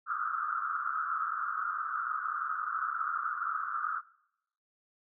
white band-pass noise, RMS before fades -34 dBFS, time 0.06-4.02 s, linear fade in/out 50 ms, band 1200 to 1400 Hz, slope 96 dB/octave, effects noise-tail reverb RT60 0.8 s tail -22 dB re dry

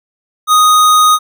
square tone, 1244.5 Hz, D#6, in tune, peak -6 dBFS, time 0.47-1.19 s, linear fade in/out 50 ms, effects none

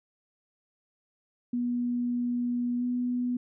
sine tone with pitch glide, 242.9 to 246.3 Hz, B3 to B3, -29 to -5 cents, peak -26 dBFS, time 1.53-3.37 s, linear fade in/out 5 ms, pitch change +24 cents, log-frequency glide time 2.78-2.83 s, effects none

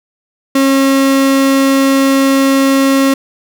35% pulse tone, 271.3 Hz, C#4, 37 cents flat, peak -6 dBFS, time 0.55-3.14 s, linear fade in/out 5 ms, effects none

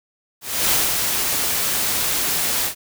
white noise with ADSR envelope, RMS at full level -17 dBFS, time 0.41-2.75 s, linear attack 300 ms, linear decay 200 ms, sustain -4 dB, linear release 99 ms, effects none

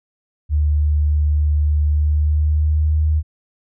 sine tone with pitch glide, 74.7 to 77.11 Hz, D2 to D#2, +30 to -15 cents, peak -13 dBFS, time 0.49-3.23 s, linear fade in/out 50 ms, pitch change +55 cents, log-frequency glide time 1.9-3.01 s, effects none

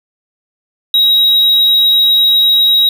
triangle tone, 3823 Hz, A#7, 43 cents sharp, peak -5 dBFS, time 0.94-2.89 s, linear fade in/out 2 ms, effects none

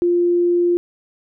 sine tone, 349.2 Hz, F4, in tune, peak -13 dBFS, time 0.02-0.77 s, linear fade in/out 0 ms, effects none

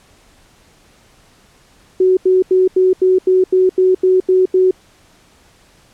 sine tone bursts, 371.9 Hz, F#4, 9 cents sharp, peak -8 dBFS, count 11, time 2-4.71 s, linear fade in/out 5 ms, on 170 ms, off 84 ms, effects pink hiss -50 dBFS RMS until 5.93 s + low-pass 10000 Hz 12 dB/octave

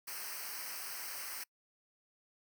white noise with comb filter, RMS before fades -43 dBFS, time 0.07-1.44 s, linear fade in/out 10 ms, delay 0.28 ms, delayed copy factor -0.9, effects noise-tail reverb RT60 0.1 s tail -25 dB re dry

